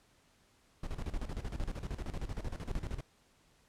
brown noise with tremolo, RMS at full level -36 dBFS, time 0.83-3.01 s, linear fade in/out 5 ms, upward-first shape square, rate 13 Hz, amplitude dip 75%, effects pink hiss -68 dBFS RMS until 3.68 s + low-pass 10000 Hz 12 dB/octave

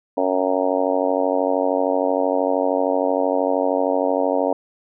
harmonic tone, 93 Hz, F#2, 9 cents sharp, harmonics 3 / 4 / 5 / 6 / 7 / 8 / 9 / 10, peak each -24 / -32 / -24 / -22 / -24 / -27 / -31 / -29 dBFS, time 0.17-4.53 s, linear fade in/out 5 ms, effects none

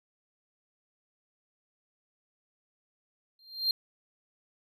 triangle tone with exponential growth, 4186 Hz, C8, in tune, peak -20 dBFS, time 3.39-3.71 s, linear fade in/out 2 ms, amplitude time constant 68 ms, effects none

